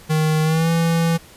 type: tone with pitch glide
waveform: square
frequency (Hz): 156 to 166.23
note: D#3 to E3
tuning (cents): +5 to +15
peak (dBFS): -16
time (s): 0.09-1.18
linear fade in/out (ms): 20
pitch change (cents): +110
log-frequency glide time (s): 0.43-0.7
effects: pink hiss -45 dBFS RMS until 1.36 s + resampled to 32000 Hz